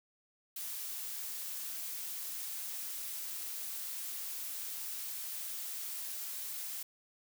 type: noise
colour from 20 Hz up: blue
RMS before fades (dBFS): -41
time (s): 0.56-6.83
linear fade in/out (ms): 5
effects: none